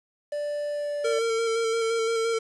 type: tone with pitch glide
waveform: triangle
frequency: 587.3 to 583.2 Hz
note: D5 to D5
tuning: 0 to -12 cents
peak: -25 dBFS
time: 0.32-1.19 s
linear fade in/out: 5 ms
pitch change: -12 cents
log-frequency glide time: 0.7-0.99 s
type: tone with vibrato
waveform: square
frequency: 454.7 Hz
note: A#4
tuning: 43 cents flat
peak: -24 dBFS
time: 1.04-2.39 s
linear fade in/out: 10 ms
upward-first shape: square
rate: 5.8 Hz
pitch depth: 18 cents each way
effects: resampled to 22050 Hz + 8-bit